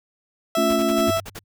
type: tone with tremolo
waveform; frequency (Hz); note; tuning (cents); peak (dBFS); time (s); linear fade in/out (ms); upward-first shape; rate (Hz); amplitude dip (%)
30% pulse; 660; E5; +2; -17; 0.55-1.2; 2; square; 2.4; 25
type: chord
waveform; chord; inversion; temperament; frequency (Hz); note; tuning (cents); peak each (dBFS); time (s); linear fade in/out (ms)
sine; A augmented; none; equal; 220 / 277.2 / 349.2; A3 / C#4 / E#4; 0 / 0 / 0; -24; 0.57-1.11; 5
type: noise bursts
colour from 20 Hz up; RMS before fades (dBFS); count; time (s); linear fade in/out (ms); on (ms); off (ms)
pink; -35; 8; 0.69-1.393; 10; 45; 49
type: tone with exponential decay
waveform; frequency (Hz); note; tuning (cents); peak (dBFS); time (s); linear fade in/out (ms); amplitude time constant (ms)
sine; 98; G2; 0; -24; 1.08-1.44; 5; 77
effects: none